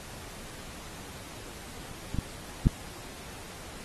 clicks, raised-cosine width 5 ms, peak -29 / -21 / -17 / -6 dBFS, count 4, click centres 1.914 / 2.146 / 2.187 / 2.669 s, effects pink hiss -45 dBFS RMS until 3.84 s + AAC 32 kbps

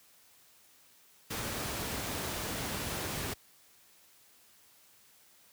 pink noise, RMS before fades -36 dBFS, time 1.3-3.34 s, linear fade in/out 10 ms, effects white hiss -62 dBFS RMS until 5.52 s + high-pass 60 Hz 12 dB/octave

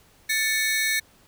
sawtooth ring-modulated tone, 1992 Hz, B6, 14 cents sharp, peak -15 dBFS, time 0.29-1 s, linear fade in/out 10 ms, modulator 231 Hz, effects pink hiss -57 dBFS RMS until 1.27 s

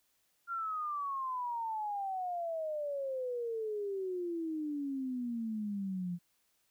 sine exponential sweep, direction down, 1396.9 to 171.7 Hz, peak -34 dBFS, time 0.47-6.19 s, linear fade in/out 50 ms, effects white hiss -75 dBFS RMS until 6.7 s

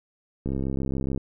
click train, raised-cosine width 3 ms, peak -16 dBFS, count 49, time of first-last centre 0.46-1.176 s, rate 67 Hz, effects none

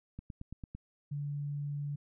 click train, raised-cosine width 5 ms, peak -30 dBFS, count 6, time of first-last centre 0.19-0.75 s, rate 8.93 Hz
sine tone, 144.4 Hz, D3, 29 cents flat, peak -34 dBFS, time 1.11-1.96 s, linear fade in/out 10 ms
effects none

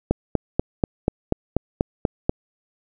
click train, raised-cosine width 2 ms, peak -4 dBFS, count 10, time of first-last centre 0.11-2.294 s, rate 4.12 Hz, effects none

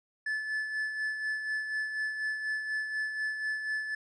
triangle tone with tremolo, 1735 Hz, A6, 25 cents flat, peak -27 dBFS, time 0.26-3.95 s, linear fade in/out 5 ms, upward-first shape sine, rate 4.1 Hz, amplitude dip 50%, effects resampled to 24000 Hz

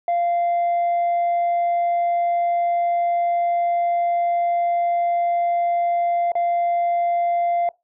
sine tone with dropouts, 693 Hz, F5, 14 cents flat, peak -15 dBFS, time 0.08-7.69 s, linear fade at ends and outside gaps 2 ms, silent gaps 6.319-6.353 s, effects noise-tail reverb RT60 0.2 s tail -23 dB re dry + tanh soft clip ceiling -16 dBFS

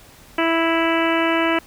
harmonic tone, 329.6 Hz, E4, in tune, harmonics 1 / 2 / 3 / 4 / 5 / 6 / 7 / 8 / 9, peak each -20 / -23 / -25 / -26 / -27 / -28 / -28 / -29 / -30 dBFS, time 0.38-1.59 s, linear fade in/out 5 ms, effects pink hiss -47 dBFS RMS until 1.66 s

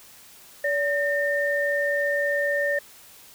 sine tone pair together, 573 / 1815.9 Hz, D5 / A#6, -43 / -46 cents, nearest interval octave + minor sixth, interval 1997 cents, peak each -24 dBFS, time 0.64-2.79 s, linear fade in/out 5 ms, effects white hiss -49 dBFS RMS until 3.34 s

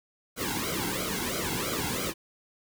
pink noise with flanger, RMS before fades -31 dBFS, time 0.36-2.14 s, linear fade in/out 50 ms, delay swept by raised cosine 1.1 to 1.69 ms, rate 3 Hz, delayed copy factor -0.95, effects none

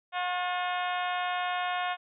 harmonic tone with a mistuned harmonic, 360 Hz, F#4, 47 cents flat, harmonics 2 / 3 / 4 / 5 / 6 / 7 / 8 / 9 / 10, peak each -31 / -35 / -37 / -39 / -41 / -42 / -43 / -44 / -45 dBFS, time 0.12-1.97 s, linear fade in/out 50 ms, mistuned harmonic 5, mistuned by -31 cents, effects none

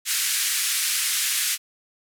white band-pass noise, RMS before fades -24 dBFS, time 0.05-1.58 s, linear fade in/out 50 ms, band 1600 to 12000 Hz, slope 24 dB/octave, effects none

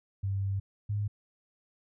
sine tone pair in turn, 98 / 103.33 Hz, G2 / G#2, 0 / -8 cents, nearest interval minor second, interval 92 cents, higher second, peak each -28 dBFS, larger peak neither, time 0.23-0.6 / 0.89-1.08 s, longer first, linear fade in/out 10 ms, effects none

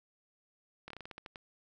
slowing click train, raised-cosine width 0.3 ms, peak -29 dBFS, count 10, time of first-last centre 0.88-1.358 s, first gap 24 ms, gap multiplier 1.19, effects none

